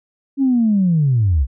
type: linear sweep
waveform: sine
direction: down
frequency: 280 to 58.27 Hz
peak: -11 dBFS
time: 0.37-1.47 s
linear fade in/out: 50 ms
effects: tanh soft clip ceiling -7 dBFS